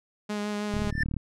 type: tone with vibrato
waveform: sawtooth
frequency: 207.9 Hz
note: G#3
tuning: 2 cents sharp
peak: -25 dBFS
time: 0.29-0.91 s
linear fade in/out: 10 ms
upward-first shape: sine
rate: 6.3 Hz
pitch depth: 14 cents each way
type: click train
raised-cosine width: 5 ms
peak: -19 dBFS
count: 17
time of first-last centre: 0.74-1.167 s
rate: 37.5 Hz
type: tone with exponential growth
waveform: triangle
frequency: 1775 Hz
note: A6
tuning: 15 cents sharp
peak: -19 dBFS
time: 0.86-1.03 s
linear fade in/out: 2 ms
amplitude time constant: 36 ms
effects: low-pass 8000 Hz 12 dB/octave